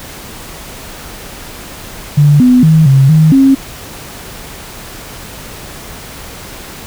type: tone with pitch steps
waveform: sine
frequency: 146.1 / 250.3 / 158.4 / 135.2 / 157 / 269.9 Hz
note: D3 / B3 / D#3 / C#3 / D#3 / C#4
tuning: -9 / +23 / +31 / -43 / +16 / -46 cents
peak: -3 dBFS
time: 2.17-3.55 s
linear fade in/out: 10 ms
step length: 230 ms
effects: pink hiss -29 dBFS RMS until 6.86 s